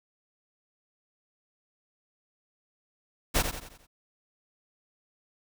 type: noise with echo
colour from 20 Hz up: pink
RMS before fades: -24 dBFS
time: 3.34-3.43 s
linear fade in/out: 20 ms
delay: 88 ms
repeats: 5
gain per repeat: -7 dB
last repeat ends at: 3.87 s
effects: none